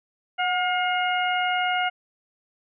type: harmonic tone with a mistuned harmonic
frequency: 714 Hz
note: F5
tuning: 38 cents sharp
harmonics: 1 / 2 / 3 / 4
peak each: -24 / -27 / -29 / -30 dBFS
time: 0.38-1.9 s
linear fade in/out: 20 ms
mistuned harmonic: 1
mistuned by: +42 cents
effects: none